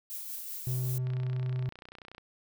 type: noise with tremolo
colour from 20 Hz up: violet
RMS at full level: -38 dBFS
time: 0.1-0.98 s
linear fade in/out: 0 ms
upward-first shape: triangle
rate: 5.2 Hz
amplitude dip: 40%
type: tone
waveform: triangle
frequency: 127.5 Hz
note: C3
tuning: 44 cents flat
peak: -27 dBFS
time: 0.67-1.69 s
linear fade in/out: 0 ms
type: click train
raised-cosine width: 0.3 ms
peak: -31 dBFS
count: 35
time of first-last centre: 1.07-2.181 s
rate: 30.6 Hz
effects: none